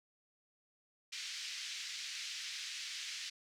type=band-pass noise; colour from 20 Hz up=white; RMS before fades=-44 dBFS; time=1.12-3.3 s; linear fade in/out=10 ms; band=1900 to 5800 Hz; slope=24 dB/octave; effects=none